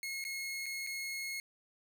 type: tone with dropouts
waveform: sawtooth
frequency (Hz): 2166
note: C#7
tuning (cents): -41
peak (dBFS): -34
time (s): 0.03-1.4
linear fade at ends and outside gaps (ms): 1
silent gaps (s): 0.241-0.25 / 0.659-0.663 / 0.866-0.871
effects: none